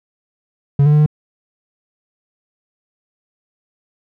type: tone with pitch steps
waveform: triangle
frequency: 141.3 / 148.3 / 150 / 151.2 Hz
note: C#3 / D3 / D3 / D#3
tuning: +34 / +17 / +37 / -49 cents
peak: -6 dBFS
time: 0.79-1.062 s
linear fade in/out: 5 ms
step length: 68 ms
effects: none